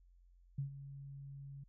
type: tone with ADSR envelope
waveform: sine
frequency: 138.59 Hz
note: C#3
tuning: in tune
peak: -34 dBFS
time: 0.58-1.64 s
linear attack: 7 ms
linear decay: 110 ms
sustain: -13 dB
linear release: 7 ms
effects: added 44 Hz sine -62 dBFS peak until 1.68 s